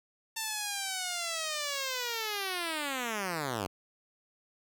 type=linear sweep; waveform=5% pulse; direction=down; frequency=898 to 87.4 Hz; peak=-21 dBFS; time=0.36-3.67 s; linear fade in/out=10 ms; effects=none